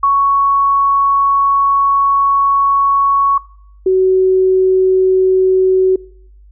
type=tone pair in turn; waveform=sine; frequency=1112 / 375.3 Hz; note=C#6 / F#4; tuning=+5 / +25 cents; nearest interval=octave + perfect fifth; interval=1880 cents; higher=first; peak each=-8 dBFS; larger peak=neither; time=0.03-3.38 / 3.86-5.96 s; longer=first; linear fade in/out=5 ms; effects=noise-tail reverb RT60 0.7 s tail -23 dB re dry + added 50 Hz sine -39 dBFS peak until 6.51 s